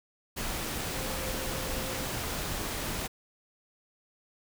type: tone in noise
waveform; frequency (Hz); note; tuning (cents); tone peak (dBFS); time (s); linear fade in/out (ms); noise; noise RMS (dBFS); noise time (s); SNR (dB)
sine; 523.3; C5; 0; -41; 0.94-2.06; 20; pink; -34; 0.36-3.08; -10
effects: none